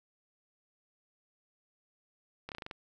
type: slowing click train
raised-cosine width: 0.3 ms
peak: -25 dBFS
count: 7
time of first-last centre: 2.49-2.712 s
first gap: 28 ms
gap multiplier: 1.11
effects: none